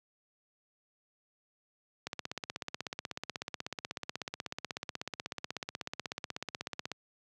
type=click train; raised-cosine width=0.2 ms; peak=-19 dBFS; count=80; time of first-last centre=2.07-6.917 s; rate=16.3 Hz; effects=high-pass 100 Hz 12 dB/octave